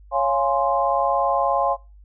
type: chord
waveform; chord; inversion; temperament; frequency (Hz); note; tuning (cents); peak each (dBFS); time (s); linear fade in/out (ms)
sine; Db major seventh; none; equal with one note detuned; 554.4 / 693.6 / 830.6 / 1046.5; Db5 / F5 / Ab5 / C6; 0 / -12 / 0 / 0; -23; 0.11-1.77; 50
effects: noise-tail reverb RT60 0.3 s tail -23 dB re dry + added 50 Hz sine -44 dBFS peak until 2.04 s